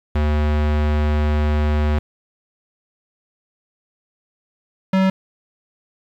square tone pair in turn, 75 / 190.08 Hz, D2 / F#3, +37 / +47 cents, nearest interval octave + major third, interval 1610 cents, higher second, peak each -16 / -14 dBFS, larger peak second, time 0.15-1.99 / 4.93-5.1 s, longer first, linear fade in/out 5 ms, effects low-pass 3000 Hz 12 dB/octave + 8-bit

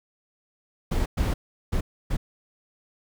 brown noise bursts at uneven times, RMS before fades -24 dBFS, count 4, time 0.91-1.06 / 1.17-1.34 / 1.72-1.81 / 2.1-2.17 s, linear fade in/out 10 ms, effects none

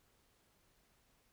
silence, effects pink hiss -73 dBFS RMS until 1.32 s

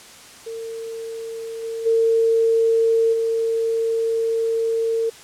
sine tone with level steps, 454 Hz, A#4, 46 cents flat, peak -28 / -25 / -14 / -18 dBFS, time 0.46-5.1 s, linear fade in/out 10 ms, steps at 1.62 / 1.85 / 3.12 s, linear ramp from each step 20 ms, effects white hiss -43 dBFS RMS until 5.23 s + low-pass 9000 Hz 12 dB/octave

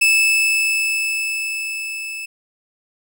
40% pulse tone with level ramp, 2621 Hz, E7, 11 cents flat, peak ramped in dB -10 to -26 dBFS, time 0.01-2.26 s, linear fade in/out 10 ms, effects none

